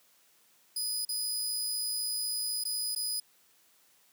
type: tone with dropouts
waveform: 20% pulse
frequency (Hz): 4978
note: D#8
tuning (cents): 0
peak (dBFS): -25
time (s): 0.76-3.2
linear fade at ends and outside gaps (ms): 5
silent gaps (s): 1.051-1.089 / 2.639-2.651 / 2.95-2.96
effects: white hiss -65 dBFS RMS until 4.12 s + high-pass 150 Hz 12 dB/octave

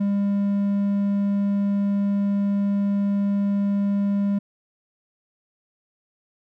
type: tone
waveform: triangle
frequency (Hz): 200.8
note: G3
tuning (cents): +42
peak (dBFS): -17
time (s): 0-4.39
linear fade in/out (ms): 10
effects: none

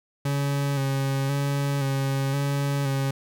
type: tone with vibrato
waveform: 40% pulse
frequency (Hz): 138.59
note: C#3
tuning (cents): 0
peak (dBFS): -22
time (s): 0.25-3.11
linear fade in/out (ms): 5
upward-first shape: square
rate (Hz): 0.96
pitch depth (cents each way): 29
effects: none

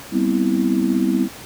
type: chord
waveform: sine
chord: C major seventh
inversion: second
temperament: just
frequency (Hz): 196.22 / 245.3 / 261.6 / 327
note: G3 / B3 / C4 / E4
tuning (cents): +2 / -12 / 0 / -14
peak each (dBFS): -21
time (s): 0.11-1.29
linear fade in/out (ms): 50
effects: pink hiss -37 dBFS RMS until 1.45 s + high-pass 80 Hz 12 dB/octave

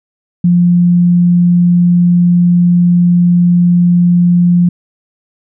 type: tone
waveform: sine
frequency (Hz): 175.3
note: F3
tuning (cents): +7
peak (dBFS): -5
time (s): 0.44-4.69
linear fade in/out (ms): 5
effects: none

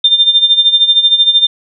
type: tone with tremolo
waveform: sine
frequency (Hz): 3600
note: A7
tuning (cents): +39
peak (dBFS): -3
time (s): 0.04-1.47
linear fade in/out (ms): 5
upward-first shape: sine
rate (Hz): 13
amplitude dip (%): 75
effects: none

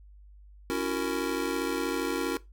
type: chord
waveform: square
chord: F# dominant seventh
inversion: second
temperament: just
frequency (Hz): 277.5 / 333 / 370 / 462.5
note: C#4 / E4 / F#4 / A#4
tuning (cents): +2 / +18 / 0 / -14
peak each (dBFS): -34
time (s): 0.7-2.37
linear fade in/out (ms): 0
effects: noise-tail reverb RT60 0.2 s tail -18 dB re dry + added 50 Hz sine -49 dBFS peak until 2.52 s

